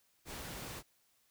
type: noise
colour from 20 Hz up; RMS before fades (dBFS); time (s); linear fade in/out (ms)
pink; -45; 0.25-0.83; 50
effects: white hiss -73 dBFS RMS until 1.3 s